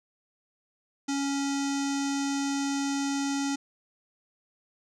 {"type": "tone with low-pass filter", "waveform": "square", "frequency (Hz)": 278.4, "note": "C#4", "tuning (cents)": 8, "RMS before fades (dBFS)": -29, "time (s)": [1.08, 3.56], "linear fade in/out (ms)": 10, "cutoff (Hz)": 6600, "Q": 3.6, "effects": []}